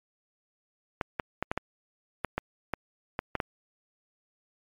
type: clicks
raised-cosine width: 0.5 ms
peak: -13 dBFS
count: 11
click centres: 1.012 / 1.198 / 1.426 / 1.515 / 1.576 / 2.247 / 2.38 / 2.737 / 3.191 / 3.353 / 3.402 s
effects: MP3 96 kbps